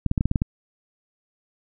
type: clicks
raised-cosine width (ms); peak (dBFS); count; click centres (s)
5; -8; 8; 0.063 / 0.114 / 0.178 / 0.209 / 0.256 / 0.314 / 0.358 / 0.419
effects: none